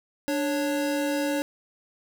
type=tone pair together; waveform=square; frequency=293.7 / 554.4 Hz; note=D4 / C#5; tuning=0 / 0 cents; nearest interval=major seventh; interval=1100 cents; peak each=-27 / -29 dBFS; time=0.28-1.42 s; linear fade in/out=0 ms; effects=none